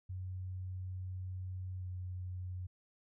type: tone with pitch glide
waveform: sine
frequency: 92.5 to 91.23 Hz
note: F#2 to F#2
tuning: 0 to -24 cents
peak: -39 dBFS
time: 0.09-2.67 s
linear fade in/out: 10 ms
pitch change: -24 cents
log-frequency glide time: 1.79-1.84 s
effects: none